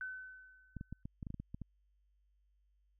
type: tone with exponential decay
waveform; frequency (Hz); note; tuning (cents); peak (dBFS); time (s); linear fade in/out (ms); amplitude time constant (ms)
sine; 1516; F#6; +42; -38; 0.01-1.03; 1; 220
type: clicks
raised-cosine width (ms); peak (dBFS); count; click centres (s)
5; -31; 11; 0.767 / 0.811 / 0.926 / 1.055 / 1.228 / 1.268 / 1.304 / 1.343 / 1.4 / 1.545 / 1.617
effects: added 50 Hz sine -70 dBFS peak until 2.99 s